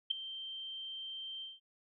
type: tone with ADSR envelope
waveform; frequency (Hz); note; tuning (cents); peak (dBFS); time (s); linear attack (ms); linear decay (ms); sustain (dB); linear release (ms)
sine; 3136; G7; 0; -25; 0.1-1.6; 12; 4; -16; 180
effects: none